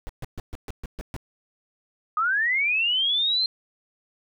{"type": "noise bursts", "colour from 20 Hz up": "brown", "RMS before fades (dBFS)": -32, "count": 8, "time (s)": [0.07, 1.164], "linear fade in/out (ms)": 0, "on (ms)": 23, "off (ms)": 130}
{"type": "linear sweep", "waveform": "sine", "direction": "up", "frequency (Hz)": [1214, 4186], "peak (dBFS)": -20, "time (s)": [2.17, 3.46], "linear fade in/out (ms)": 2}
{"effects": []}